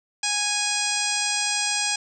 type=harmonic tone; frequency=827 Hz; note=G#5; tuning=8 cents flat; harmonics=1 / 2 / 3 / 4 / 5 / 6 / 7 / 8 / 9 / 10; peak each=-32 / -33 / -29 / -32 / -34 / -29 / -31 / -34 / -31 / -32 dBFS; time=0.23-1.96 s; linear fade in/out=5 ms; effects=none